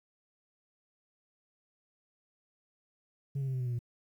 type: tone with pitch steps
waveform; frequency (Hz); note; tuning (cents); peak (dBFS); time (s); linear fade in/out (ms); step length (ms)
sine; 138.59 / 135.11 / 131.72 / 128.42 / 125.19 / 122.05 / 118.99; C#3 / C#3 / C3 / C3 / B2 / B2 / A#2; 0 / -44 / +12 / -32 / +24 / -20 / +36; -28; 3.35-3.791; 10; 63
effects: tanh soft clip ceiling -30 dBFS + 11-bit